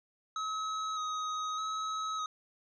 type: tone with vibrato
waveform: square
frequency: 1271 Hz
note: D#6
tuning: 36 cents sharp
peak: -34 dBFS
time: 0.36-2.26 s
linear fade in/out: 2 ms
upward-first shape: square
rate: 0.82 Hz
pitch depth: 16 cents each way
effects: resampled to 16000 Hz